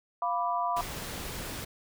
sine chord, B diminished, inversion second, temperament equal, 698.5 / 987.8 / 1174.7 Hz, F5 / B5 / D6, 0 / 0 / 0 cents, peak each -31 / -30 / -33 dBFS, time 0.22-0.81 s, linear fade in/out 2 ms
pink noise, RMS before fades -38 dBFS, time 0.76-1.65 s, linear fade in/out 10 ms
effects none

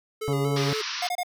square tone with vibrato, 422.3 Hz, G#4, 29 cents sharp, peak -29 dBFS, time 0.21-0.82 s, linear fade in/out 10 ms, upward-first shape square, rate 4.2 Hz, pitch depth 50 cents each way
harmonic tone, 140.4 Hz, C#3, 22 cents sharp, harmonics 1 / 2 / 3 / 4 / 5 / 6 / 7 / 8, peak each -25 / -31 / -35 / -37 / -39 / -41 / -42 / -43 dBFS, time 0.28-0.73 s, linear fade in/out 0 ms
white band-pass noise, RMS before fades -32 dBFS, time 0.56-1.09 s, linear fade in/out 5 ms, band 950 to 5800 Hz, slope 96 dB/octave
square tone bursts, 716 Hz, F5, 43 cents sharp, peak -26 dBFS, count 3, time 1.02-1.233 s, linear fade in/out 5 ms, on 53 ms, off 27 ms
effects none

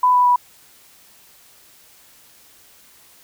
sine tone with pitch steps, 998 / 989.4 / 980.9 Hz, B5 / B5 / B5, +18 / +3 / -12 cents, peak -11 dBFS, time 0.03-0.36 s, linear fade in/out 5 ms, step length 110 ms, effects white hiss -50 dBFS RMS until 3.23 s

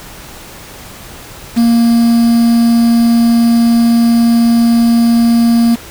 triangle tone with quantisation, 233.1 Hz, A#3, in tune, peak -4 dBFS, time 1.56-5.76 s, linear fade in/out 20 ms, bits 4, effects pink hiss -32 dBFS RMS until 5.9 s

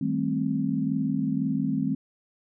sine chord, A half-diminished seventh, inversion second, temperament just, 158.4 / 198 / 220 / 264 Hz, Eb3 / G3 / A3 / C4, +31 / +18 / 0 / +16 cents, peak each -30 / -30 / -30 / -27 dBFS, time 0.01-1.95 s, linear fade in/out 5 ms, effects none

